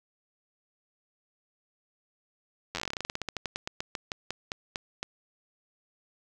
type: slowing click train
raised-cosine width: 0.2 ms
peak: -15 dBFS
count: 29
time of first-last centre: 2.75-5.029 s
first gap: 10 ms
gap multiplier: 1.13
effects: none